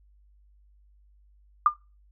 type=tone with exponential decay; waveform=sine; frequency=1201 Hz; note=D6; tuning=38 cents sharp; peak=-11 dBFS; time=1.66-1.74 s; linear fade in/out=2 ms; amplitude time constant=16 ms; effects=noise-tail reverb RT60 0.3 s tail -23 dB re dry + added 50 Hz sine -56 dBFS peak until 2.11 s